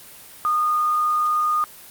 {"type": "tone with quantisation", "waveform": "sine", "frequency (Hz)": 1226, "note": "D#6", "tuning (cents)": -26, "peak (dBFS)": -17, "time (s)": [0.45, 1.64], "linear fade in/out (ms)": 0, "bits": 7, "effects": ["white hiss -43 dBFS RMS until 1.9 s", "Opus 32 kbps"]}